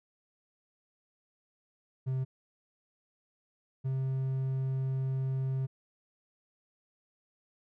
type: tone pair in turn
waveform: triangle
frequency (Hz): 130.81 / 132.56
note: C3 / C3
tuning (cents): 0 / +23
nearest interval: unison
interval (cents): 23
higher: second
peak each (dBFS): -27 / -27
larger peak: neither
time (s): 2.06-2.25 / 3.84-5.67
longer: second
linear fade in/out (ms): 20
effects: none